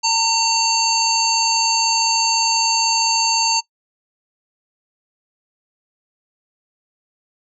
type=harmonic tone; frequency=911 Hz; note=A#5; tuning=40 cents flat; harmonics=1 / 3 / 5 / 7 / 8; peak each=-19 / -24 / -19 / -22 / -25 dBFS; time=0.03-3.61 s; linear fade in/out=20 ms; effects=noise-tail reverb RT60 0.1 s tail -21 dB re dry